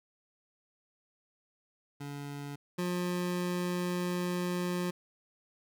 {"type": "tone pair in turn", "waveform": "25% pulse", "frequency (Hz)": [142.9, 178.08], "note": ["D3", "F3"], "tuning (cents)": [-47, 34], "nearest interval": "major third", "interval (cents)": 381, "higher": "second", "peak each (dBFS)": [-35, -27], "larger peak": "second", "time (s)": [[2, 2.56], [2.78, 4.91]], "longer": "second", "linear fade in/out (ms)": 10, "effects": []}